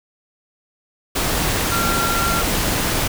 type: tone in noise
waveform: sine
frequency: 1374 Hz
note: F6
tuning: 29 cents flat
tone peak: -21 dBFS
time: 1.71-2.42 s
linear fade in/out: 10 ms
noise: pink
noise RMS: -20 dBFS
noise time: 1.15-3.08 s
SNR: -4 dB
effects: none